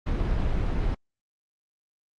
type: noise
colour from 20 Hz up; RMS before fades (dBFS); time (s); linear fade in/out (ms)
brown; -25; 0.06-0.95; 10
effects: low-pass 4000 Hz 12 dB/octave + Opus 32 kbps